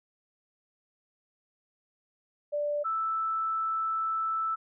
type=tone pair in turn; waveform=sine; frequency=587.3 / 1318.4 Hz; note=D5 / E6; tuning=0 / 0 cents; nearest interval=octave + major second; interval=1400 cents; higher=second; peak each=-27 dBFS; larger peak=neither; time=2.52-2.84 / 2.84-4.56 s; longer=second; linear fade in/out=20 ms; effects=none